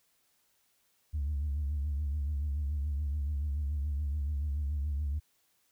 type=tone with vibrato; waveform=sine; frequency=72.5 Hz; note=D2; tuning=22 cents flat; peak=-28 dBFS; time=1.13-5.2 s; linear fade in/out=20 ms; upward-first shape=triangle; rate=7 Hz; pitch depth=110 cents each way; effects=tanh soft clip ceiling -27 dBFS + white hiss -72 dBFS RMS until 5.71 s